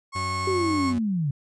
35% pulse tone, 1093 Hz, C#6, 25 cents flat, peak -25 dBFS, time 0.12-0.94 s, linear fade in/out 50 ms
40% pulse tone with vibrato, 93.1 Hz, F#2, 11 cents sharp, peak -30 dBFS, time 0.15-0.99 s, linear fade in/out 10 ms, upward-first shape sine, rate 12 Hz, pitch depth 10 cents each way
sine linear sweep, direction down, 388.9 to 132.9 Hz, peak -22 dBFS, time 0.47-1.31 s, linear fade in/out 5 ms
effects resampled to 22050 Hz

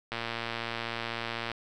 click train, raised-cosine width 0.3 ms, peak -17 dBFS, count 163, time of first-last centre 0.12-1.517 s, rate 116 Hz, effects none

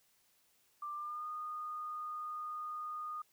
sine tone with pitch glide, 1183 to 1228.3 Hz, D6 to D#6, +12 to -23 cents, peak -39 dBFS, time 0.82-3.22 s, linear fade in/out 5 ms, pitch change +65 cents, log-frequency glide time 0.94-1.27 s, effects white hiss -72 dBFS RMS until 3.32 s

